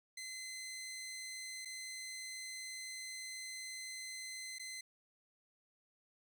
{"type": "tone with dropouts", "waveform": "15% pulse", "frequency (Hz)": 2053, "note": "C7", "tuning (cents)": -33, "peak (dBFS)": -38, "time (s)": [0.17, 4.81], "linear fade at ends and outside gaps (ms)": 5, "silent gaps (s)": [[1.65, 1.655], [4.585, 4.595]], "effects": []}